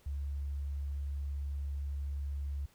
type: tone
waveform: sine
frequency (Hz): 70.5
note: C#2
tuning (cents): +30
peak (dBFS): -34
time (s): 0.06-2.66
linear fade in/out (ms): 5
effects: pink hiss -66 dBFS RMS until 2.74 s